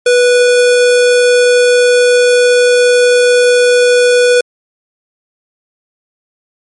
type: tone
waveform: square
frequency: 490.9 Hz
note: B4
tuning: 10 cents flat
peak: -6 dBFS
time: 0.06-4.41 s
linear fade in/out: 5 ms
effects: MP3 48 kbps